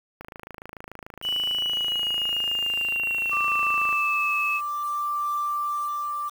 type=click train; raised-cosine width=0.5 ms; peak=-23 dBFS; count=101; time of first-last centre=0.21-3.927 s; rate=26.9 Hz
type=tone with pitch glide; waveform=sine; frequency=2960 to 2592 Hz; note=F#7 to E7; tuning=0 to -30 cents; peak=-23 dBFS; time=1.22-4.61 s; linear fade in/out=50 ms; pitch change=-230 cents; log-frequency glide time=1.51-4.31 s
type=tone with tremolo; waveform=sine; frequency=1177 Hz; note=D6; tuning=3 cents sharp; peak=-23 dBFS; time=3.31-6.3 s; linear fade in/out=20 ms; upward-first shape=triangle; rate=0.61 Hz; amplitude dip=35%
effects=7-bit